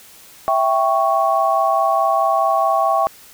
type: chord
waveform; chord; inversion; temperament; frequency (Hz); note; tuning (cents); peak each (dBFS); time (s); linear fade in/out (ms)
sine; C# diminished; first; equal; 659.3 / 784 / 1108.7; E5 / G5 / C#6; 0 / 0 / 0; -18; 0.48-3.07; 0
effects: white hiss -44 dBFS RMS until 3.33 s